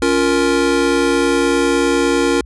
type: chord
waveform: square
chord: Bb minor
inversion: first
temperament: just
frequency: 279.7 / 349.6 / 466.2 Hz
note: Db4 / F4 / Bb4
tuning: +16 / +2 / 0 cents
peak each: -18 dBFS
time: 0.02-2.41 s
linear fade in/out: 2 ms
effects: added 60 Hz sine -33 dBFS peak until 2.45 s + resampled to 24000 Hz